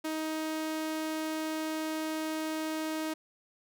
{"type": "tone", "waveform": "sawtooth", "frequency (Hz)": 314.3, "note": "D#4", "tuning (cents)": 18, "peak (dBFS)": -28, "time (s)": [0.04, 3.14], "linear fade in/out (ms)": 10, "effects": []}